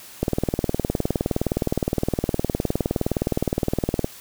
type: click train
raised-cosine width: 2 ms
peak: -7 dBFS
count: 75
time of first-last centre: 0.23-4.044 s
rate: 19.4 Hz
effects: white hiss -43 dBFS RMS until 4.2 s